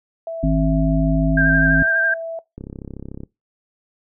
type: tone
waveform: sine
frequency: 659.3 Hz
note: E5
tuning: in tune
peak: -24 dBFS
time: 0.27-2.39 s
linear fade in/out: 2 ms
type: harmonic tone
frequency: 53.2 Hz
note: G#1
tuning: 42 cents sharp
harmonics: 1 / 3 / 5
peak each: -19 / -19 / -19 dBFS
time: 0.43-1.83 s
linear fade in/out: 5 ms
type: tone with vibrato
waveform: sine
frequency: 1584 Hz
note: G6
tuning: 18 cents sharp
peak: -15 dBFS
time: 1.37-2.14 s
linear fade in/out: 5 ms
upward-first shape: sine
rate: 12 Hz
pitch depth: 33 cents each way
type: click train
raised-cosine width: 3 ms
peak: -20 dBFS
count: 23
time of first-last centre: 2.58-3.235 s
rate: 33.6 Hz
effects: noise-tail reverb RT60 0.2 s tail -21 dB re dry